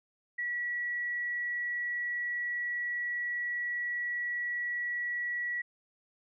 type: tone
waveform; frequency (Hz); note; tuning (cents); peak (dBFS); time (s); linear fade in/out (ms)
sine; 1935; B6; -36; -31; 0.38-5.62; 10
effects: none